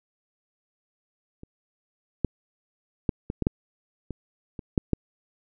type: clicks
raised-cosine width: 3 ms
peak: -29 / -9 / -9 / -16 / -12 / -8 / -20 / -22 / -7 / -8 dBFS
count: 10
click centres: 1.434 / 2.247 / 3.092 / 3.301 / 3.423 / 3.469 / 4.107 / 4.592 / 4.778 / 4.933 s
effects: none